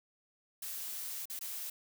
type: noise with dropouts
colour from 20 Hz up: blue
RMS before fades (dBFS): -41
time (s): 0.62-1.7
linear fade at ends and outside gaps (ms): 5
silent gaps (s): 1.256-1.298 / 1.392-1.41
effects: none